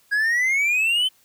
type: exponential sweep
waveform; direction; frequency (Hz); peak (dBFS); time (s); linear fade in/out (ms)
triangle; up; 1633 to 3098; -16; 0.11-1.09; 20
effects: white hiss -59 dBFS RMS until 1.24 s